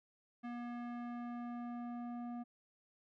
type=tone with low-pass filter sweep; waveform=square; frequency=240 Hz; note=B3; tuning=49 cents flat; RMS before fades=-44 dBFS; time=0.43-2.44 s; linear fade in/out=20 ms; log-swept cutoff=1900 to 840 Hz; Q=1.1; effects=none